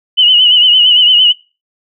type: tone with vibrato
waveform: sine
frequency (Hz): 2960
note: F#7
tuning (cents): 0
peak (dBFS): -4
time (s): 0.17-1.33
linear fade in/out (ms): 20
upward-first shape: sine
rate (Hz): 8.8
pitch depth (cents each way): 62
effects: noise-tail reverb RT60 0.3 s tail -21 dB re dry